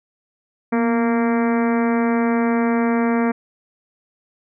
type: harmonic tone with a mistuned harmonic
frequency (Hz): 231.2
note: A#3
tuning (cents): -14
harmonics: 1 / 2 / 3 / 4 / 5 / 6 / 7 / 8 / 9 / 10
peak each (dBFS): -17 / -23 / -27 / -29 / -31 / -33 / -34 / -35 / -36 / -37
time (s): 0.72-3.32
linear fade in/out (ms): 10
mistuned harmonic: 1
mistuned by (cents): +42
effects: none